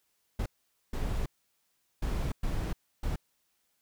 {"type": "noise bursts at uneven times", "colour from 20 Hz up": "brown", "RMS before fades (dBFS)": -31, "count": 5, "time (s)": [[0.39, 0.46], [0.93, 1.26], [2.02, 2.32], [2.43, 2.73], [3.03, 3.16]], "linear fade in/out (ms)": 5, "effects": ["white hiss -75 dBFS RMS until 3.81 s"]}